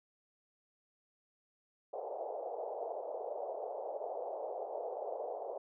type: band-pass noise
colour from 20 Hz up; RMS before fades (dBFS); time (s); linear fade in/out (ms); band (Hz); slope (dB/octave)
white; -41; 1.93-5.58; 5; 440 to 760; 48
effects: none